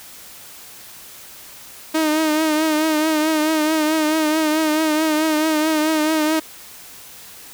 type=tone with vibrato; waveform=sawtooth; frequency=311.1 Hz; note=D#4; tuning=in tune; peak=-12 dBFS; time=1.94-6.4 s; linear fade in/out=10 ms; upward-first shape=triangle; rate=4.6 Hz; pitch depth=55 cents each way; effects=white hiss -40 dBFS RMS until 7.53 s